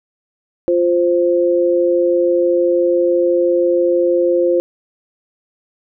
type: tone pair together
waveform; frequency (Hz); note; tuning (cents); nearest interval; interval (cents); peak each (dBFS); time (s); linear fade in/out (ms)
sine; 349.3 / 523.3; F4 / C5; 0 / 0; perfect fifth; 700; -14; 0.68-4.6; 0
effects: none